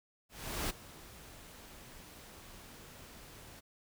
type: noise with ADSR envelope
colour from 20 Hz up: pink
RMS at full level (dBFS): -35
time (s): 0.29-3.61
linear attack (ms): 410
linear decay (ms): 12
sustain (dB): -18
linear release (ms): 22
effects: none